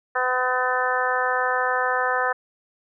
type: harmonic tone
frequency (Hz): 253.1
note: B3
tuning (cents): +43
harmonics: 2 / 3 / 4 / 5 / 6 / 7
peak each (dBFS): -27 / -27 / -27 / -27 / -27 / -27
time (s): 0.15-2.33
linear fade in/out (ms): 10
effects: none